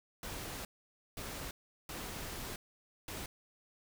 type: noise bursts at uneven times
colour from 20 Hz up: pink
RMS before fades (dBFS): -43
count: 4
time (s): 0.23-0.65 / 1.17-1.51 / 1.89-2.56 / 3.08-3.26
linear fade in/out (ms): 2
effects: none